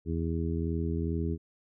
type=harmonic tone; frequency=82.41 Hz; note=E2; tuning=in tune; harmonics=1 / 2 / 3 / 4 / 5; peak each=-31 / -34 / -36 / -37 / -38 dBFS; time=0.05-1.38 s; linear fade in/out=50 ms; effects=none